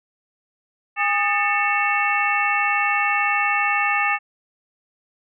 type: tone cluster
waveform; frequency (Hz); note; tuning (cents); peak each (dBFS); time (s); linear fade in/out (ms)
sine; 816 / 1232 / 1779 / 2211 / 2678; G#5 / D#6 / A6 / C#7 / E7; -31 / -17 / +19 / -5 / +27; -24; 0.96-4.19; 50
effects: none